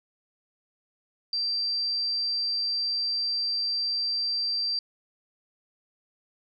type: tone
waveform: sine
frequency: 4699 Hz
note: D8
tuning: in tune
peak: -25 dBFS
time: 1.33-4.79 s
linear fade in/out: 2 ms
effects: none